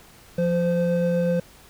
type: tone pair together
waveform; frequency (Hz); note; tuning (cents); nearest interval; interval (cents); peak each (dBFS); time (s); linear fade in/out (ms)
triangle; 174.61 / 515.7; F3 / C5; 0 / -25; octave + perfect fifth; 1875; -20; 0.38-1.4; 5
effects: pink hiss -50 dBFS RMS until 1.69 s